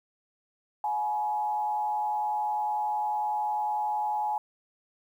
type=tone with frequency modulation; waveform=sine; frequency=844 Hz; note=G#5; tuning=28 cents sharp; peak=-26 dBFS; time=0.84-4.38 s; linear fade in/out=2 ms; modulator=123 Hz; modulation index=0.54; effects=10-bit